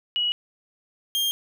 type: tone pair in turn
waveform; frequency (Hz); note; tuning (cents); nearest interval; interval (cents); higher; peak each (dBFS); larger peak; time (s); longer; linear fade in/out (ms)
sine / 40% pulse; 2916 / 3207; F#7 / G7; -26 / +39; major second; 165; second; -21; neither; 0.16-0.32 / 1.15-1.31; neither; 0
effects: none